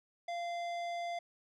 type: tone with tanh clipping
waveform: sine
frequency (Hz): 691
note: F5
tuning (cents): -19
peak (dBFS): -38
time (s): 0.28-1.19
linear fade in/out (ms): 5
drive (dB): 15
effects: none